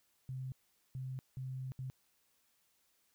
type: tone bursts at uneven times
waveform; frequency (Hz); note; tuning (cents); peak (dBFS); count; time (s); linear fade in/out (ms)
sine; 130.4; C3; -5; -39; 4; 0.29-0.52 / 0.95-1.19 / 1.37-1.72 / 1.79-1.9; 0
effects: white hiss -75 dBFS RMS until 3.14 s